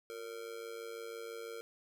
square tone with amplitude modulation, 460 Hz, A#4, 23 cents flat, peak -40 dBFS, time 0.1-1.61 s, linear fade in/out 0 ms, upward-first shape sine, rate 106 Hz, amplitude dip 75%, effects none

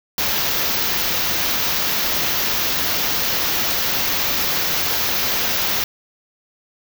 white band-stop noise, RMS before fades -20 dBFS, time 0.18-5.84 s, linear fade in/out 2 ms, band 6400 to 13000 Hz, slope 48 dB/octave, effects none

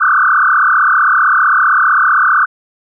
sine tone with frequency modulation, 1347 Hz, E6, 37 cents sharp, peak -7 dBFS, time 0-2.46 s, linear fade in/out 20 ms, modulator 35.5 Hz, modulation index 5.6, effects none

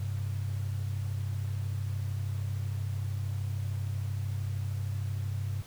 sine tone pair together, 98 / 131.06 Hz, G2 / C3, 0 / +3 cents, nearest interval perfect fourth, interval 503 cents, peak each -31 / -37 dBFS, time 0-5.62 s, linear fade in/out 5 ms, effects pink hiss -52 dBFS RMS until 5.66 s

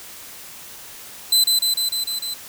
sawtooth tone with echo, 4035 Hz, B7, 36 cents sharp, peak -10 dBFS, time 1.32-1.44 s, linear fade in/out 5 ms, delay 150 ms, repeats 6, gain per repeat -2 dB, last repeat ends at 2.34 s, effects white hiss -39 dBFS RMS until 2.48 s

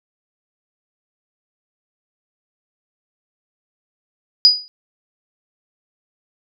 sine tone with exponential decay, 4926 Hz, D#8, 18 cents flat, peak -3 dBFS, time 4.45-4.68 s, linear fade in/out 0 ms, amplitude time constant 49 ms, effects none

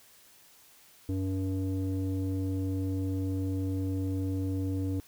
square tone with low-pass filter, 94.9 Hz, F#2, 44 cents sharp, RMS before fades -31 dBFS, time 1.09-5 s, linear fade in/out 0 ms, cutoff 360 Hz, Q 6.9, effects white hiss -58 dBFS RMS until 5.07 s

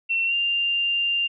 sine tone with pitch glide, 2710 to 2791 Hz, E7 to F7, +47 to -2 cents, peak -20 dBFS, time 0.09-1.28 s, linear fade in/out 20 ms, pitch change +51 cents, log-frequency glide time 0.26-0.34 s, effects none

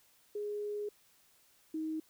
sine tone pair in turn, 415.3 / 315.3 Hz, G#4 / D#4, 0 / +23 cents, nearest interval perfect fourth, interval 477 cents, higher first, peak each -35 / -34 dBFS, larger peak second, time 0.35-0.89 / 1.74-2 s, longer first, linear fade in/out 5 ms, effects white hiss -67 dBFS RMS until 2.09 s

